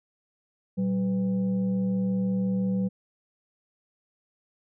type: tone with frequency modulation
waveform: sine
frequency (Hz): 190.6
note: G3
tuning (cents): -48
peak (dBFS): -23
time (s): 0.77-2.89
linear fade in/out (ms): 20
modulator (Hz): 307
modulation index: 0.44
effects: none